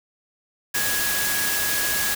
sine tone in noise, 1665 Hz, G#6, 4 cents sharp, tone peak -27 dBFS, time 0.74-2.15 s, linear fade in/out 10 ms, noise white, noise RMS -24 dBFS, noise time 0.74-2.15 s, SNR -6 dB, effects none

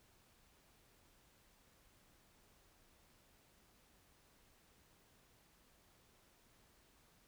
silence, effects pink hiss -70 dBFS RMS until 7.27 s

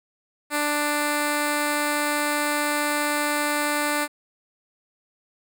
5% pulse tone with notch filter, 294.9 Hz, D4, 7 cents sharp, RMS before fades -24 dBFS, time 0.5-4.08 s, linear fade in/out 50 ms, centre 3100 Hz, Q 1.6, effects none

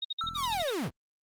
sine tone bursts, 3729 Hz, A#7, in tune, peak -30 dBFS, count 9, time 0.02-0.703 s, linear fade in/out 5 ms, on 27 ms, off 55 ms
triangle tone with exponential decay, 1331 Hz, E6, 16 cents sharp, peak -26 dBFS, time 0.21-0.6 s, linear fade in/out 2 ms, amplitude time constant 84 ms
click train, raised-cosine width 5 ms, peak -34 dBFS, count 17, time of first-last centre 0.24-0.621 s, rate 42 Hz
45% pulse linear sweep, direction down, 1253 to 57.4 Hz, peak -29 dBFS, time 0.34-0.91 s, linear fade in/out 50 ms
effects Opus 24 kbps

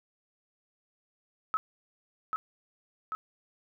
sine tone with echo, 1289 Hz, E6, 39 cents flat, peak -25 dBFS, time 1.54-1.57 s, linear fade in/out 0 ms, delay 790 ms, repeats 2, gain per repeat -3 dB, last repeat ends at 3.15 s, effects none

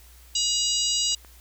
harmonic tone, 960 Hz, B5, 49 cents flat, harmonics 3 / 4 / 5 / 6 / 7 / 8, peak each -28 / -28 / -28 / -32 / -31 / -29 dBFS, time 0.35-1.15 s, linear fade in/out 5 ms
clicks, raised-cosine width 0.5 ms, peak -32 dBFS, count 2, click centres 1.124 / 1.248 s
effects added 60 Hz sine -49 dBFS peak until 1.4 s + white hiss -54 dBFS RMS until 1.4 s

